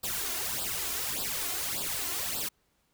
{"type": "noise with flanger", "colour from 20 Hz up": "white", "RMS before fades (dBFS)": -33, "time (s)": [0.03, 2.49], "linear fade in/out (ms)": 10, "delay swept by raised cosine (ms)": [0.23, 2.93], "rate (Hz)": 1.7, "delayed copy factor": 0.85, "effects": ["pink hiss -72 dBFS RMS until 2.93 s"]}